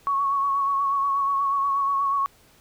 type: tone with vibrato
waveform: sine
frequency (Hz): 1110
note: C#6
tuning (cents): +2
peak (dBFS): -20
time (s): 0.07-2.26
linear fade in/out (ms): 0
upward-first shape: sine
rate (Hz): 8.3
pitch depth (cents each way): 28
effects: pink hiss -56 dBFS RMS until 2.6 s